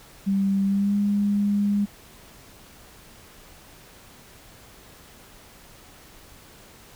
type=tone with pitch glide; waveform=sine; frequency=196 to 203.6 Hz; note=G3 to G#3; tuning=0 to -34 cents; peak=-19 dBFS; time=0.26-1.86 s; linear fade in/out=20 ms; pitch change=+66 cents; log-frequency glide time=0.65-0.97 s; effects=pink hiss -49 dBFS RMS until 6.95 s